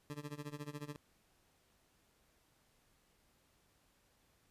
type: tone with tremolo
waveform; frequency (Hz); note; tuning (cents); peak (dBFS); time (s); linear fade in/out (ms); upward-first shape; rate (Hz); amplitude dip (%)
20% pulse; 146.83; D3; 0; -36; 0.1-0.96; 0; sine; 14; 90
effects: pink hiss -73 dBFS RMS until 4.5 s + resampled to 32000 Hz